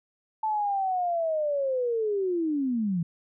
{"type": "linear sweep", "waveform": "sine", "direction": "down", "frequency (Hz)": [880, 160.8], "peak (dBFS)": -24, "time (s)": [0.43, 3.03], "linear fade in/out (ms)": 5, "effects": []}